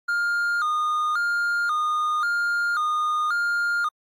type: tone with vibrato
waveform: triangle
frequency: 1313 Hz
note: E6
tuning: 7 cents flat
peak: -19 dBFS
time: 0.08-3.89 s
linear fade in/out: 10 ms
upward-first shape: square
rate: 0.93 Hz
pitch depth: 120 cents each way
effects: AAC 64 kbps